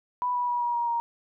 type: tone with pitch steps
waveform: sine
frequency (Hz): 987.8 / 977.6 / 967.5 / 957.5 / 947.6 / 937.8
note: B5 / B5 / B5 / A#5 / A#5 / A#5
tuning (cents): 0 / -18 / -36 / +46 / +28 / +10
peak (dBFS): -24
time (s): 0.22-1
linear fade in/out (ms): 0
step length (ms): 130
effects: none